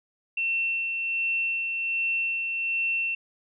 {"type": "tone with tremolo", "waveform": "sine", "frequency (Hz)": 2700, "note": "E7", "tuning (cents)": 41, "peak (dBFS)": -23, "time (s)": [0.37, 3.15], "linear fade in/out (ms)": 5, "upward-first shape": "sine", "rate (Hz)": 1.3, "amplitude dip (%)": 35, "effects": []}